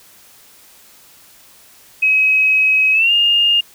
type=tone with pitch glide; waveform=sine; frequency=2547 to 2826 Hz; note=D#7 to F7; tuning=+40 to +20 cents; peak=-10 dBFS; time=2.02-3.61 s; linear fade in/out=10 ms; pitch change=+180 cents; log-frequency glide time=2.93-3.12 s; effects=white hiss -46 dBFS RMS until 3.74 s